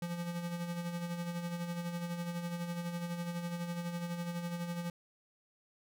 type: tone with tremolo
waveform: square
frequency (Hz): 172.6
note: F3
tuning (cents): -20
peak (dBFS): -35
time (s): 0.02-4.9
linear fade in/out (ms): 2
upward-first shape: sine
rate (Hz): 12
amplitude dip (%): 50
effects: none